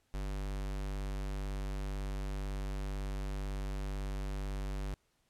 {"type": "tone", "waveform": "square", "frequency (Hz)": 49, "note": "G1", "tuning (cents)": 0, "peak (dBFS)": -36, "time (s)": [0.14, 4.94], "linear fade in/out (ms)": 0, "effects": ["pink hiss -75 dBFS RMS until 5.29 s", "low-pass 12000 Hz 12 dB/octave"]}